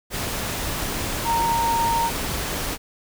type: tone in noise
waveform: sine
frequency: 925 Hz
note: A#5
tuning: 14 cents flat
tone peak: -19 dBFS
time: 1.24-2.11 s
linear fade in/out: 50 ms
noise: pink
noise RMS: -27 dBFS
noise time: 0.1-2.78 s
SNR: +5 dB
effects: none